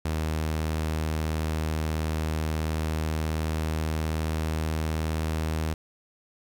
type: tone with pitch glide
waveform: sawtooth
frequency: 78.5 to 79.05 Hz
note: D#2 to D#2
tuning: +16 to +28 cents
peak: -22 dBFS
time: 0.05-5.74 s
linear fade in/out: 5 ms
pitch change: +12 cents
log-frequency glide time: 2.47-5.58 s
effects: 9-bit